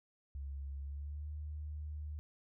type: tone with pitch glide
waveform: sine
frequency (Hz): 69.4 to 75.25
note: C#2 to D2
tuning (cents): +3 to +43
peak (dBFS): -40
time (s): 0.35-2.19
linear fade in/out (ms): 0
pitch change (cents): +140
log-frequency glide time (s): 0.8-1.29
effects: none